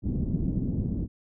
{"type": "low-pass noise", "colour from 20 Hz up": "white", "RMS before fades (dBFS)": -28, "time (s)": [0.02, 1.08], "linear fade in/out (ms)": 50, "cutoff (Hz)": 250, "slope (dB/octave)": 24, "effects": []}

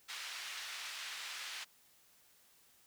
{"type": "band-pass noise", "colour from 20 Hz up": "white", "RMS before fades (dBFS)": -45, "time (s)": [0.08, 1.65], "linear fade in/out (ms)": 20, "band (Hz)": [1400, 4000], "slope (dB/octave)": 12, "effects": ["white hiss -67 dBFS RMS until 2.86 s"]}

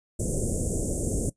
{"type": "band-stop noise", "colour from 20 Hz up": "pink", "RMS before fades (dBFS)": -27, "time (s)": [0.19, 1.3], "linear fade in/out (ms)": 10, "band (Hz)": [580, 7000], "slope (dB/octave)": 48, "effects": ["noise-tail reverb RT60 0.1 s tail -18 dB re dry", "resampled to 22050 Hz"]}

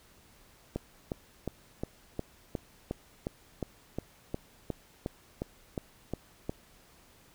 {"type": "click train", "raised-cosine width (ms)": 2, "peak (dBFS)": -19, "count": 17, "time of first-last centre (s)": [0.76, 6.495], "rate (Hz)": 2.79, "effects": ["pink hiss -60 dBFS RMS until 7.34 s"]}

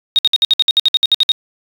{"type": "tone bursts", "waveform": "triangle", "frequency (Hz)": 3729, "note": "A#7", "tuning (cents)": 0, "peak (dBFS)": -4, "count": 14, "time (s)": [0.16, 1.318], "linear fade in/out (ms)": 0, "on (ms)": 27, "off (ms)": 60, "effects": ["tanh soft clip ceiling -5 dBFS"]}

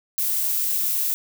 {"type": "noise", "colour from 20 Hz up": "violet", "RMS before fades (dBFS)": -23, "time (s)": [0.18, 1.14], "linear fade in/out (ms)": 0, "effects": []}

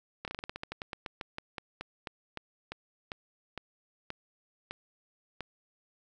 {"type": "slowing click train", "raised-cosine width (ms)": 0.3, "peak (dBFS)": -21, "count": 25, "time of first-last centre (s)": [0.25, 5.407], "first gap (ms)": 28, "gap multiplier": 1.15, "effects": []}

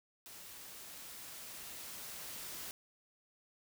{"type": "noise with level ramp", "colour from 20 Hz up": "white", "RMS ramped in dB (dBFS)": [-52, -45], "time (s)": [0.26, 2.71], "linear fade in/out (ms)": 0, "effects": []}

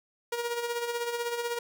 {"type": "tone with tremolo", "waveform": "sawtooth", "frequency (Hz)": 474.4, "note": "A#4", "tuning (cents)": 30, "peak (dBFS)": -24, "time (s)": [0.32, 1.59], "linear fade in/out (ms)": 5, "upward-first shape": "sine", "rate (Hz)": 16, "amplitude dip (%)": 55, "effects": []}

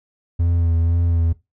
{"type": "tone with vibrato", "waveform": "triangle", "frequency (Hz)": 84.3, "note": "E2", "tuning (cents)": 39, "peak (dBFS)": -13, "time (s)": [0.39, 1.33], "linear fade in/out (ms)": 10, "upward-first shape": "sine", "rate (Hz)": 2, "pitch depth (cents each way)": 28, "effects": ["noise-tail reverb RT60 0.2 s tail -18 dB re dry"]}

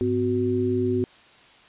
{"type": "tone cluster", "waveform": "sine", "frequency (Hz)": [102.1, 253.9, 370.7], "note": ["G#2", "B3", "F#4"], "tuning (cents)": [-29, 48, 3], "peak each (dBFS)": [-28, -25, -23], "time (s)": [0.01, 1.04], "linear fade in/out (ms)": 0, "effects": ["white hiss -52 dBFS RMS until 1.68 s", "resampled to 8000 Hz"]}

